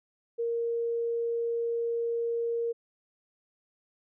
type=tone; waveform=sine; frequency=466.2 Hz; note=A#4; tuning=in tune; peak=-27 dBFS; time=0.38-2.73 s; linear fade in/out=20 ms; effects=none